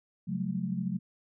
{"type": "tone cluster", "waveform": "sine", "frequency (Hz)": [135.9, 182, 195.3, 216.9], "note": ["C#3", "F#3", "G3", "A3"], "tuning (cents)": [-34, -28, -6, -25], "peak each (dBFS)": [-38, -32, -38, -36], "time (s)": [0.27, 0.99], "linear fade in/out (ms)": 20, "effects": []}